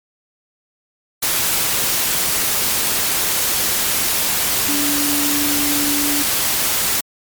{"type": "tone in noise", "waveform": "sine", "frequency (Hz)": 290, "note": "D4", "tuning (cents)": -22, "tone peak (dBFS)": -21, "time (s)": [4.68, 6.23], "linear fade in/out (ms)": 10, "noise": "white", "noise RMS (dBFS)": -18, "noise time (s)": [1.22, 7.01], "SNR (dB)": -6, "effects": ["MP3 96 kbps"]}